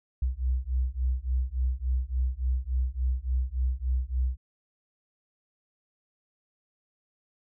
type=beating tone pair; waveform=sine; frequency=61.74 / 65.24 Hz; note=B1 / C2; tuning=0 / -4 cents; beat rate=3.5 Hz; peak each=-28 dBFS; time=0.22-4.37 s; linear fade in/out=5 ms; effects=none